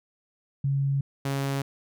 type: tone pair in turn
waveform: sine / sawtooth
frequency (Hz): 138.4 / 137.85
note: C#3 / C#3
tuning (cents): -2 / -9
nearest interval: unison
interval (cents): 7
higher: first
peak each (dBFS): -22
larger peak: neither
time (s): 0.64-1.01 / 1.25-1.62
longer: neither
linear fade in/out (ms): 5
effects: none